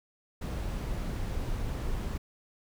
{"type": "noise", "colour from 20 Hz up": "brown", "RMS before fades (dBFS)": -33, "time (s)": [0.41, 2.18], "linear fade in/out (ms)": 10, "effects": []}